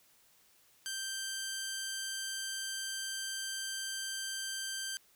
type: tone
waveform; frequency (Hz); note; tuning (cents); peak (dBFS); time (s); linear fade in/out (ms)
10% pulse; 1568; G6; 0; -28; 0.86-4.97; 0
effects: white hiss -66 dBFS RMS until 5.15 s